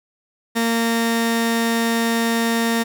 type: tone pair together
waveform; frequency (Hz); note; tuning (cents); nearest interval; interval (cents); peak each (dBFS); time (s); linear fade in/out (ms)
sawtooth; 230 / 920; A#3 / A#5; -23 / -23; 2 octaves; 2400; -14 / -19; 0.55-2.84; 20
effects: none